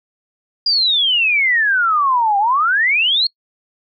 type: exponential two-way sweep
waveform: sine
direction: down then up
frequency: 4894 to 784 to 4383 Hz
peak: -12 dBFS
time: 0.66-3.27 s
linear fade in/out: 5 ms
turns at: 2.38 s
effects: noise-tail reverb RT60 0.1 s tail -26 dB re dry